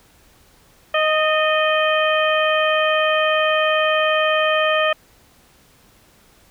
harmonic tone with a mistuned harmonic, 622.3 Hz, D#5, in tune, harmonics 1 / 2 / 3 / 4 / 5, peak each -18 / -21 / -23 / -24 / -25 dBFS, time 0.94-4.93 s, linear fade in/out 5 ms, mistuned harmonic 3, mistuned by -34 cents, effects pink hiss -53 dBFS RMS until 6.5 s

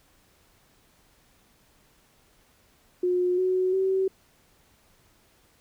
sine tone with pitch steps, 359.9 / 370.4 / 381.3 Hz, F#4 / F#4 / G4, -48 / +2 / -48 cents, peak -21 dBFS, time 3.03-4.08 s, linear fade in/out 5 ms, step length 350 ms, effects pink hiss -62 dBFS RMS until 5.6 s

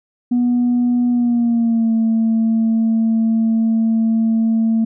sine tone with pitch glide, 243.6 to 224.7 Hz, B3 to A3, -24 to +37 cents, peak -11 dBFS, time 0.31-4.85 s, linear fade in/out 10 ms, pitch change -139 cents, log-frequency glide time 1.1-1.93 s, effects tanh soft clip ceiling -10 dBFS

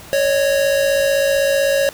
square tone pair together, 554.4 / 610.2 Hz, C#5 / D#5, 0 / -34 cents, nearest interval major second, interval 166 cents, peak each -15 / -23 dBFS, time 0.13-1.89 s, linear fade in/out 0 ms, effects pink hiss -38 dBFS RMS until 1.93 s

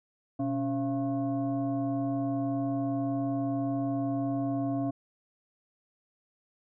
sine tone with frequency modulation, 278.3 Hz, C#4, 7 cents sharp, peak -27 dBFS, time 0.39-4.91 s, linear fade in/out 10 ms, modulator 403 Hz, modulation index 0.89, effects none

